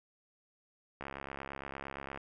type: click train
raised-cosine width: 0.5 ms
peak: -26 dBFS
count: 81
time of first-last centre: 1.01-2.174 s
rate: 68.7 Hz
effects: none